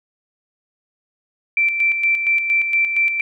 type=tone with tremolo; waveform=sine; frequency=2342 Hz; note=D7; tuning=5 cents flat; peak=-13 dBFS; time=1.57-3.21 s; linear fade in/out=2 ms; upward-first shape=square; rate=4.3 Hz; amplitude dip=50%; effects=none

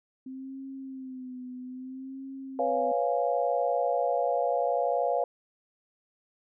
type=tone with vibrato; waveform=sine; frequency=260 Hz; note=C4; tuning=11 cents flat; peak=-37 dBFS; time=0.26-2.92 s; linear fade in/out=5 ms; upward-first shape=sine; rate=0.61 Hz; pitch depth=59 cents each way
type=chord; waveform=sine; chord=C# dominant seventh; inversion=third; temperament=equal; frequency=493.9 / 554.4 / 698.5 / 830.6 Hz; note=B4 / C#5 / E#5 / G#5; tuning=0 / 0 / 0 / 0 cents; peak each=-30 / -29 / -28 / -34 dBFS; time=2.59-5.24 s; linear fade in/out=2 ms
effects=none

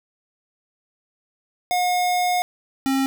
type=tone pair in turn; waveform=square; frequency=720 / 269 Hz; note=F#5 / C4; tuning=-47 / +48 cents; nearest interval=octave + perfect fourth; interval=1705 cents; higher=first; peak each=-19 dBFS; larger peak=neither; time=1.71-2.42 / 2.86-3.06 s; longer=first; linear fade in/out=0 ms; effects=none

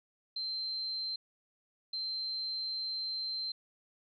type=tone bursts at uneven times; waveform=sine; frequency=4121 Hz; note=C8; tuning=27 cents flat; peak=-34 dBFS; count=2; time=0.36-1.16 / 1.93-3.52 s; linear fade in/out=5 ms; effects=none

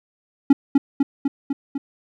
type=tone with echo; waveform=triangle; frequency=277.2 Hz; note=C#4; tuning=in tune; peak=-5 dBFS; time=0.5-0.53 s; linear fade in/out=5 ms; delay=250 ms; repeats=5; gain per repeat=-3 dB; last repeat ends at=1.78 s; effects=none

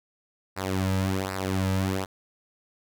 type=tone with flanger; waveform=sawtooth; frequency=95.1 Hz; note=F#2; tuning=48 cents sharp; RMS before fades=-27 dBFS; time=0.56-2.06 s; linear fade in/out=20 ms; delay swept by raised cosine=0.3 to 2.8 ms; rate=1.3 Hz; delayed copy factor=-0.75; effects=none

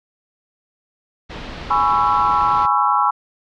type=low-pass noise; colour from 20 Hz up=pink; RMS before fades=-32 dBFS; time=1.29-2.67 s; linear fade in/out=20 ms; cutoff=4200 Hz; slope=24 dB/octave
type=chord; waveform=sine; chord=C# minor seventh; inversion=second; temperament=just; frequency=831.5 / 997.9 / 1108.7 / 1330.5 Hz; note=G#5 / B5 / C#6 / E6; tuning=+2 / +18 / 0 / +16 cents; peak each=-19 dBFS; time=1.7-3.11 s; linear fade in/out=10 ms
effects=none

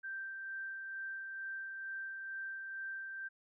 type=tone with tremolo; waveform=sine; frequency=1568 Hz; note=G6; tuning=in tune; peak=-39 dBFS; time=0.03-3.29 s; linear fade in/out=20 ms; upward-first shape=sine; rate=2.2 Hz; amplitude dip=30%; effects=none

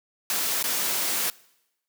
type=noise with dropouts; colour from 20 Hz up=white; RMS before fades=-26 dBFS; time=0.3-1.3 s; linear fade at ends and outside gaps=1 ms; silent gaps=0.627-0.64 s; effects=noise-tail reverb RT60 0.9 s tail -23 dB re dry + high-pass 200 Hz 12 dB/octave

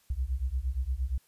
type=beating tone pair; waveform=sine; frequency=60.2 / 68.8 Hz; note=B1 / C#2; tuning=-44 / -12 cents; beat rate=8.6 Hz; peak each=-31 dBFS; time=0.1-1.18 s; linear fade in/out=5 ms; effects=white hiss -66 dBFS RMS until 1.27 s + resampled to 32000 Hz

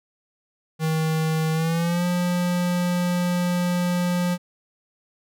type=tone with pitch glide; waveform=square; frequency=158.8 to 177.22 Hz; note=D#3 to F3; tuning=+36 to +26 cents; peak=-21 dBFS; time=0.79-4.38 s; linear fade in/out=50 ms; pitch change=+190 cents; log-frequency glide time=1.53-2.05 s; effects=none

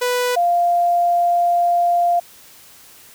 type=tone pair in turn; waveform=sawtooth / sine; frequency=493.9 / 696.8 Hz; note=B4 / F5; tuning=0 / -4 cents; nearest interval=tritone; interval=596 cents; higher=second; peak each=-13 dBFS; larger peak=neither; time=0.01-0.36 / 0.36-2.2 s; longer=second; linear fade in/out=10 ms; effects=white hiss -45 dBFS RMS until 3.14 s

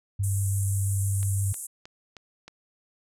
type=tone with vibrato; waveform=sine; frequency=98.1 Hz; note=G2; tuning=2 cents sharp; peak=-23 dBFS; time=0.19-1.53 s; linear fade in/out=10 ms; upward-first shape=sine; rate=5.9 Hz; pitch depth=10 cents each way
type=band-pass noise; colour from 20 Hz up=white; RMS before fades=-37 dBFS; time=0.23-1.67 s; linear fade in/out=10 ms; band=7500 to 11000 Hz; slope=48 dB/octave
type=click train; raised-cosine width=0.2 ms; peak=-26 dBFS; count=5; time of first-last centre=1.23-2.48 s; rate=3.2 Hz
effects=none

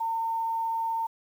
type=tone with quantisation; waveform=sine; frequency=908 Hz; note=A#5; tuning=46 cents flat; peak=-26 dBFS; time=0-1.07 s; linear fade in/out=10 ms; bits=9; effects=none

